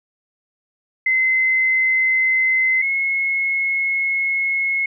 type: tone pair in turn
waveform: sine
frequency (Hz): 2056 / 2174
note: C7 / C#7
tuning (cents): -31 / -34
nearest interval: minor second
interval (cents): 97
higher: second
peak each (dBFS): -14 / -17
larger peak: first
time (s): 1.06-2.82 / 2.82-4.86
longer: second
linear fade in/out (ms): 5
effects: none